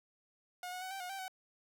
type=tone with pitch steps; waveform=sawtooth; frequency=721 / 731 / 749 / 778 / 722 / 779 / 752 Hz; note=F#5 / F#5 / F#5 / G5 / F#5 / G5 / F#5; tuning=-45 / -21 / +21 / -13 / -43 / -11 / +28 cents; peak=-37 dBFS; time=0.63-1.281 s; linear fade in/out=2 ms; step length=93 ms; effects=13-bit